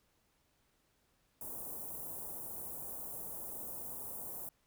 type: band-stop noise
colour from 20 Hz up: white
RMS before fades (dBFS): -44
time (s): 1.41-4.49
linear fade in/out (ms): 2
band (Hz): 910 to 10000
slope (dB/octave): 24
effects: pink hiss -75 dBFS RMS until 4.66 s